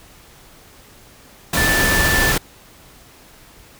sine tone in noise, 1760 Hz, A6, in tune, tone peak -17 dBFS, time 1.57-2.32 s, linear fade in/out 5 ms, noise pink, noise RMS -18 dBFS, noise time 1.53-2.38 s, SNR -2 dB, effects pink hiss -46 dBFS RMS until 3.79 s

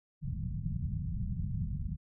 white low-pass noise, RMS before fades -35 dBFS, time 0.21-1.97 s, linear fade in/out 50 ms, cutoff 180 Hz, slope 48 dB/octave, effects none

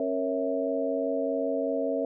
sine tone cluster, 271.4 / 465.9 / 551 / 654 Hz, C#4 / A#4 / C#5 / E5, -36 / -1 / -11 / -14 cents, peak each -31 dBFS, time 0-2.05 s, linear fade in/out 2 ms, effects none

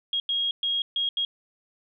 sine tone bursts at uneven times, 3274 Hz, G#7, 25 cents flat, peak -23 dBFS, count 5, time 0.13-0.2 / 0.29-0.51 / 0.63-0.82 / 0.96-1.09 / 1.17-1.25 s, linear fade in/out 2 ms, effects none

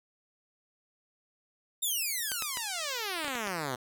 5% pulse exponential sweep, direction down, 3729 to 120.2 Hz, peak -21 dBFS, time 1.82-3.76 s, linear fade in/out 10 ms
clicks, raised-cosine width 0.2 ms, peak -18 dBFS, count 7, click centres 2.318 / 2.423 / 2.572 / 3.246 / 3.28 / 3.354 / 3.473 s
effects none

